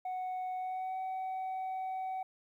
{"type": "tone with pitch glide", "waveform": "sine", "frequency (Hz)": [740, 754.2], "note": ["F#5", "F#5"], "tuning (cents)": [0, 33], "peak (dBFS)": -32, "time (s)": [0.05, 2.23], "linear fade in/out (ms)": 5, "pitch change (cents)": 33, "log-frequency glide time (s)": [0.57, 0.98], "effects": ["tanh soft clip ceiling -34 dBFS", "12-bit"]}